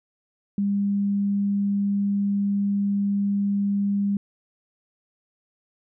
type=tone; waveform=sine; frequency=200.8 Hz; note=G3; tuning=42 cents sharp; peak=-20 dBFS; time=0.58-4.17 s; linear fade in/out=2 ms; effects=none